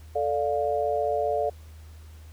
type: chord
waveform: sine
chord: D minor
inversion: second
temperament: equal with one note detuned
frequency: 440 / 587.3 / 702.5 Hz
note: A4 / D5 / F5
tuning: 0 / 0 / +10 cents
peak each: -28 / -27 / -27 dBFS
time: 0.15-1.5 s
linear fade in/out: 10 ms
effects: added 78 Hz sine -43 dBFS peak until 2.32 s + pink hiss -57 dBFS RMS until 2.32 s